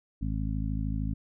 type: harmonic tone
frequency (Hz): 53.2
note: G#1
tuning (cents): +42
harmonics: 1 / 2 / 3 / 4 / 5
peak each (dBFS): -31 / -34 / -36 / -37 / -38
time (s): 0.21-1.14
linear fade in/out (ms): 10
effects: none